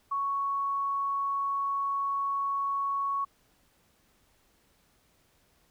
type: tone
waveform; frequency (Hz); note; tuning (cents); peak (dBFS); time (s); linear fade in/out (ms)
sine; 1111; C#6; +4; -27; 0.11-3.25; 10
effects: pink hiss -67 dBFS RMS until 5.7 s